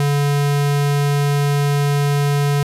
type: tone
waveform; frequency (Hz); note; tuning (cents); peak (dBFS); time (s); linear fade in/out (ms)
square; 143.4; D3; -41; -15; 0-2.63; 2
effects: resampled to 32000 Hz